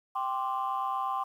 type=chord; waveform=sine; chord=G suspended fourth; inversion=none; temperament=equal; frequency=784 / 1046.5 / 1174.7 Hz; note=G5 / C6 / D6; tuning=0 / 0 / 0 cents; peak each=-32 / -31 / -34 dBFS; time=0.15-1.24 s; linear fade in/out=10 ms; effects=tanh soft clip ceiling -22 dBFS + 10-bit